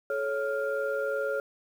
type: tone cluster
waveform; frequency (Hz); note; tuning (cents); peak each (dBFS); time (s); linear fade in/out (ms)
sine; 431.6 / 554 / 1400; A4 / C#5 / F6; -33 / -1 / +4; -32 / -29 / -33; 0.1-1.4; 2
effects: tanh soft clip ceiling -18 dBFS + 9-bit